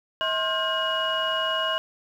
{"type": "tone cluster", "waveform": "sine", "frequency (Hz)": [642, 1062, 1418, 1591, 2897], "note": ["E5", "C6", "F6", "G6", "F#7"], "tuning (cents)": [-46, 25, 26, 25, -37], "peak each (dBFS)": [-28, -28, -35, -31, -26], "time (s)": [0.21, 1.78], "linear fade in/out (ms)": 0, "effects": ["tanh soft clip ceiling -15 dBFS", "9-bit"]}